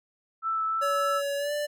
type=tone with vibrato; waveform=sine; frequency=1318.5 Hz; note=E6; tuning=in tune; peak=-25 dBFS; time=0.42-1.22 s; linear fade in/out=50 ms; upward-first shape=triangle; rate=3.3 Hz; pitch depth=12 cents each way
type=tone with pitch glide; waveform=square; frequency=565 to 589.3 Hz; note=C#5 to D5; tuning=+33 to +6 cents; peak=-28 dBFS; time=0.81-1.67 s; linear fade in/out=20 ms; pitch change=+73 cents; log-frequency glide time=1.37-1.53 s
effects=none